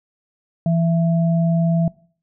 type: tone pair together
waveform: sine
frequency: 166.5 / 666 Hz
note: E3 / E5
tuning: +18 / +18 cents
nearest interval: 2 octaves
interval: 2400 cents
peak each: -15 / -25 dBFS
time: 0.66-1.88 s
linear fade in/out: 2 ms
effects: noise-tail reverb RT60 0.5 s tail -22 dB re dry